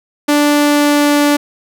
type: tone with pitch glide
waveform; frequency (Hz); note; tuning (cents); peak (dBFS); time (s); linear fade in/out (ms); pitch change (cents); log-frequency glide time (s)
sawtooth; 293 to 291; D4 to D4; -4 to -16; -5; 0.28-1.37; 10; -12; 0.5-1.25
effects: none